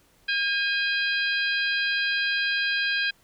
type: harmonic tone with a mistuned harmonic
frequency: 808 Hz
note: G#5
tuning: 48 cents flat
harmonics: 2 / 3 / 4 / 5 / 6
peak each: -25 / -29 / -31 / -33 / -35 dBFS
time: 0.28-3.11 s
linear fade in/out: 10 ms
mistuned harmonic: 3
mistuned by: +54 cents
effects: pink hiss -61 dBFS RMS until 3.23 s